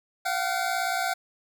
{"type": "tone pair together", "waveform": "25% pulse", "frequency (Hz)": [698.5, 756.5], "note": ["F5", "F#5"], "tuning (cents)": [0, 38], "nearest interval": "minor second", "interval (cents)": 138, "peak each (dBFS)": [-25, -24], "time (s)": [0.25, 1.14], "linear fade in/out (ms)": 10, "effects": []}